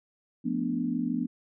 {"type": "chord", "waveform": "sine", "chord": "B half-diminished seventh", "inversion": "second", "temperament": "equal", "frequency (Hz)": [174.61, 220, 246.9, 293.7], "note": ["F3", "A3", "B3", "D4"], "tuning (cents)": [0, 0, 0, 0], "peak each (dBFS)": [-35, -34, -29, -33], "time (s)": [0.44, 1.27], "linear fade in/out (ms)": 20, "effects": []}